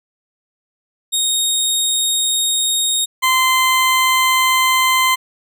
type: tone pair in turn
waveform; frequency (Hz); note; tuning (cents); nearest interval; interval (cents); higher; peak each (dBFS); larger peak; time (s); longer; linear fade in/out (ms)
20% pulse; 3729 / 1035.6; A#7 / C6; 0 / -18; octave + minor seventh; 2218; first; -9 / -7; second; 1.12-3.06 / 3.22-5.16; neither; 20
effects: none